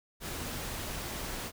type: tone in noise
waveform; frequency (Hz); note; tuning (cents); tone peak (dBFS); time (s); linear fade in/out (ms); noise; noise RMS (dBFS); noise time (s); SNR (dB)
sine; 245; B3; -14; -44; 0.37-0.61; 50; pink; -38; 0.2-1.52; -9
effects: none